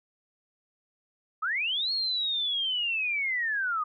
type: linear two-way sweep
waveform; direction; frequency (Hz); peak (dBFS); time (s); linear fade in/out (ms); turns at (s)
sine; up then down; 1200 to 4340 to 1200; -26; 1.42-3.84; 10; 1.92
effects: none